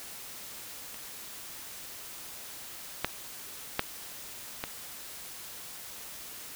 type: clicks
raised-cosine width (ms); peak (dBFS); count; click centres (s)
0.3; -29 / -10 / -9 / -16; 4; 0.944 / 3.046 / 3.794 / 4.639
effects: white hiss -44 dBFS RMS until 6.55 s